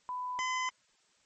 sine / 25% pulse tone pair in turn, 998 / 1019 Hz, B5 / C6, +18 / -46 cents, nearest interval unison, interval 36 cents, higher second, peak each -34 / -27 dBFS, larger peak second, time 0.09-0.39 / 0.39-0.69 s, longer neither, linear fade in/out 0 ms, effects white hiss -69 dBFS RMS until 1.25 s + MP3 32 kbps

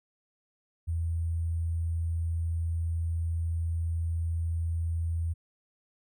sine tone with sample-and-hold, 83 Hz, E2, 12 cents sharp, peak -27 dBFS, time 0.87-5.34 s, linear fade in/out 20 ms, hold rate 8820 Hz, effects none

